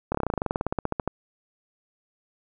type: slowing click train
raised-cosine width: 1 ms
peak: -11 dBFS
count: 21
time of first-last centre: 0.12-1.076 s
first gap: 26 ms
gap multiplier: 1.06
effects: none